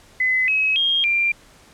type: tone with pitch steps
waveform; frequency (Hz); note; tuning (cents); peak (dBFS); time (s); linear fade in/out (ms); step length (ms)
sine; 2026 / 2558 / 3234 / 2378; B6 / D#7 / G#7 / D7; +44 / +47 / -47 / +21; -16; 0.2-1.32; 5; 280
effects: pink hiss -50 dBFS RMS until 1.73 s + low-pass 10000 Hz 12 dB/octave